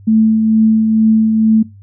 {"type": "tone with tremolo", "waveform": "sine", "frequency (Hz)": 220, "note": "A3", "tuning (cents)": 0, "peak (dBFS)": -6, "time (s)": [0.07, 1.63], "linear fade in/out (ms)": 10, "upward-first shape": "triangle", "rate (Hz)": 2.2, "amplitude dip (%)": 40, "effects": ["noise-tail reverb RT60 0.2 s tail -20 dB re dry", "added 99 Hz sine -36 dBFS peak until 1.82 s"]}